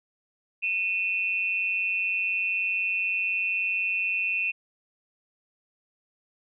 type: tone pair together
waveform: sine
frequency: 2489 / 2679 Hz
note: D#7 / E7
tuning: 0 / +27 cents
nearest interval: minor second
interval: 127 cents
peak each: -27 dBFS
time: 0.62-4.52 s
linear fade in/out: 20 ms
effects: none